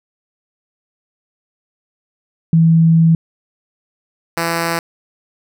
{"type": "tone pair in turn", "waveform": ["sine", "5% pulse"], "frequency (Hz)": [163.8, 167.44], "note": ["E3", "E3"], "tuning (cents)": [-11, 27], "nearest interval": "unison", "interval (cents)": 38, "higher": "second", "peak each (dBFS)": [-7, -5], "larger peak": "second", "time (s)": [[2.53, 3.15], [4.37, 4.79]], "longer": "first", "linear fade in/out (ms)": 2, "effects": []}